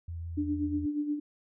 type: tone with vibrato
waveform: sine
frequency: 84 Hz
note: E2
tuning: 33 cents sharp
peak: -35 dBFS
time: 0.08-0.86 s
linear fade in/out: 5 ms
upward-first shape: triangle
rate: 6.5 Hz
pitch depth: 18 cents each way
type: tone with tremolo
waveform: sine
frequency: 295 Hz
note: D4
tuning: 8 cents sharp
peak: -26 dBFS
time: 0.37-1.2 s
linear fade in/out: 10 ms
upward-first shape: sine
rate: 8.4 Hz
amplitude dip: 60%
effects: none